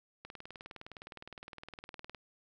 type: click train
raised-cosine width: 0.3 ms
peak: -30 dBFS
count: 38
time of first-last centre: 0.25-2.147 s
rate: 19.5 Hz
effects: none